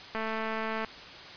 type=click train; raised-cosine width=0.5 ms; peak=-19 dBFS; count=155; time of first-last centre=0.15-0.847 s; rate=221 Hz; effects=white hiss -45 dBFS RMS until 1.36 s + resampled to 11025 Hz